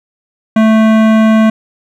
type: tone with hard clipping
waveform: sine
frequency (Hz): 220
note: A3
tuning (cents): 0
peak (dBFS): -7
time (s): 0.56-1.5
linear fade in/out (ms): 5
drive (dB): 17
effects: none